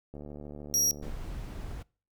click train, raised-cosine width 2 ms, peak -30 dBFS, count 71, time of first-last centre 0.14-1.095 s, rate 73.3 Hz
40% pulse tone, 5680 Hz, F8, 28 cents sharp, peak -23 dBFS, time 0.74-0.91 s, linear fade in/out 0 ms
brown noise, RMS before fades -38 dBFS, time 1.02-1.83 s, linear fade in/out 10 ms
effects noise-tail reverb RT60 0.4 s tail -25 dB re dry

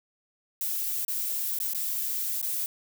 violet noise with dropouts, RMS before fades -30 dBFS, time 0.61-2.66 s, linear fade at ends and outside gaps 1 ms, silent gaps 1.049-1.081 / 1.588-1.601 / 1.735-1.747 / 2.415-2.427 s, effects none

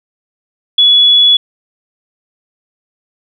sine tone, 3398 Hz, G#7, 39 cents sharp, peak -4 dBFS, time 0.78-1.37 s, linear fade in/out 5 ms, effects none

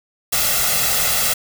white noise with comb filter, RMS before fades -18 dBFS, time 0.32-1.34 s, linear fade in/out 10 ms, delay 1.5 ms, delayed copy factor +0.65, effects none

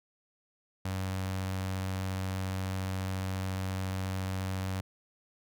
sawtooth tone with notch filter, 94.3 Hz, F#2, 33 cents sharp, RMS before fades -34 dBFS, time 0.85-4.81 s, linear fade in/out 5 ms, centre 360 Hz, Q 1.9, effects none

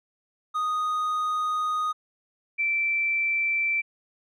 triangle / sine tone pair in turn, 1242 / 2336 Hz, D#6 / D7, -3 / -10 cents, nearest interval major seventh, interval 1093 cents, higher second, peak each -22 dBFS, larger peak neither, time 0.54-1.93 / 2.58-3.82 s, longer first, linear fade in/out 20 ms, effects none

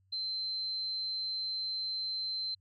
sine tone, 4100 Hz, C8, 36 cents flat, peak -33 dBFS, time 0.12-2.55 s, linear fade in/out 10 ms, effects added 95 Hz sine -67 dBFS peak until 2.6 s

